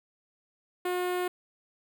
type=tone with notch filter; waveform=sawtooth; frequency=360 Hz; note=F#4; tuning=47 cents flat; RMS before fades=-30 dBFS; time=0.85-1.28 s; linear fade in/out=5 ms; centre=5700 Hz; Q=0.8; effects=none